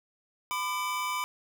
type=tone cluster; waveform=square; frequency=1004 / 1200 / 2310 Hz; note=B5 / D6 / D7; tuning=+28 / +37 / -29 cents; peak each=-33 / -36 / -36 dBFS; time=0.51-1.24 s; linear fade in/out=0 ms; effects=none